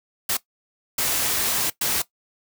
white noise bursts at uneven times, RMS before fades -23 dBFS, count 3, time 0.29-0.37 / 0.98-1.7 / 1.81-2.02 s, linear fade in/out 5 ms, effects noise-tail reverb RT60 0.1 s tail -17 dB re dry

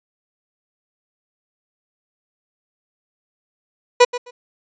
30% pulse tone with echo, 490 Hz, B4, 14 cents flat, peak -4 dBFS, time 4-4.05 s, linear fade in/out 10 ms, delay 130 ms, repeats 2, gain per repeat -15 dB, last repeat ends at 4.31 s, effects resampled to 16000 Hz

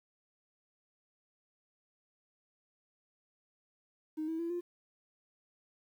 triangle tone with pitch steps, 311.1 / 323.6 / 336.5 / 350 Hz, D#4 / E4 / E4 / F4, 0 / -32 / +36 / +4 cents, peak -30 dBFS, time 4.17-4.61 s, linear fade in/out 20 ms, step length 110 ms, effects tanh soft clip ceiling -31 dBFS + 11-bit

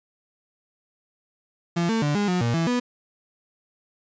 35% pulse tone with pitch steps, 170.9 / 225.2 / 146.7 / 205 / 180.3 / 117.7 / 165.5 / 245.6 Hz, F3 / A3 / D3 / G#3 / F#3 / A#2 / E3 / B3, -37 / +40 / -2 / -22 / -45 / +17 / +7 / -9 cents, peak -19 dBFS, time 1.76-2.8 s, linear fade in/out 10 ms, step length 130 ms, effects resampled to 16000 Hz

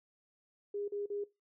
sine tone bursts, 408 Hz, G#4, 31 cents flat, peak -35 dBFS, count 3, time 0.74-1.24 s, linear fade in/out 5 ms, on 140 ms, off 40 ms, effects noise-tail reverb RT60 0.2 s tail -18 dB re dry

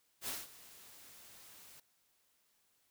white noise with ADSR envelope, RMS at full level -39 dBFS, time 0.21-1.8 s, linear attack 70 ms, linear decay 190 ms, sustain -18 dB, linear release 5 ms, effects white hiss -75 dBFS RMS until 2.9 s

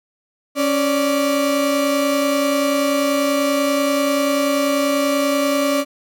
35% pulse tone pair together, 277.2 / 584.7 Hz, C#4 / D5, 0 / -8 cents, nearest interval octave + minor second, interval 1292 cents, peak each -17 dBFS, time 0.55-5.85 s, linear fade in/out 50 ms, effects none

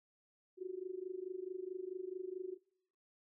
sine tone with amplitude modulation, 370 Hz, F#4, in tune, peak -37 dBFS, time 0.57-2.58 s, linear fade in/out 50 ms, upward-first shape sine, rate 24.6 Hz, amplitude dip 85%, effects noise-tail reverb RT60 0.8 s tail -26 dB re dry

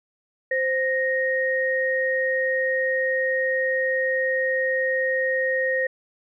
sine tone pair together, 521.8 / 1864.7 Hz, C5 / A#6, -5 / 0 cents, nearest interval octave + minor seventh, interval 2205 cents, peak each -23 dBFS, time 0.51-5.87 s, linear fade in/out 5 ms, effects none

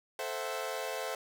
sawtooth chord, F# half-diminished seventh, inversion first, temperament equal with one note detuned, 440 / 523.3 / 659.3 / 749.9 Hz, A4 / C5 / E5 / F#5, 0 / 0 / 0 / +23 cents, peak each -37 / -35 / -36 / -39 dBFS, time 0.19-1.15 s, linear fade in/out 2 ms, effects none

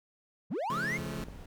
triangle linear sweep, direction up, 116.54 to 2217 Hz, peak -29 dBFS, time 0.5-0.98 s, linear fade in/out 20 ms
sawtooth chord, Db augmented, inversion none, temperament just, 138.59 / 173.24 / 216.5 Hz, Db3 / F3 / A3, 0 / -14 / -28 cents, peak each -36 dBFS, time 0.7-1.24 s, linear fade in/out 2 ms
click train, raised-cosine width 2 ms, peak -32 dBFS, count 8, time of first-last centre 0.77-1.285 s, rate 13.6 Hz
brown noise, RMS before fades -46 dBFS, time 0.98-1.46 s, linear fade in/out 5 ms
effects none

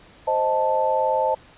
sine chord, A diminished, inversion first, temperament equal, 523.3 / 622.3 / 880 Hz, C5 / Eb5 / A5, 0 / 0 / 0 cents, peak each -23 / -24 / -21 dBFS, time 0.27-1.35 s, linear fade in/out 10 ms, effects pink hiss -50 dBFS RMS until 1.57 s + resampled to 8000 Hz

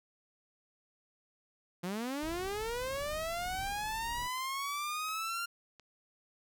sawtooth linear sweep, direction up, 170 to 1396.9 Hz, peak -31 dBFS, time 1.83-5.46 s, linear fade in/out 10 ms
brown noise with tremolo, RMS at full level -46 dBFS, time 2.22-4.28 s, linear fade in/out 10 ms, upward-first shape sine, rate 1.6 Hz, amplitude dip 25%
click train, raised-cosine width 0.2 ms, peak -37 dBFS, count 5, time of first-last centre 2.96-5.797 s, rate 1.41 Hz
effects none

